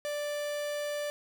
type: tone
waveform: 45% pulse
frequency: 587.3 Hz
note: D5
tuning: in tune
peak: -32 dBFS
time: 0.05-1.1 s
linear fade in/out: 0 ms
effects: none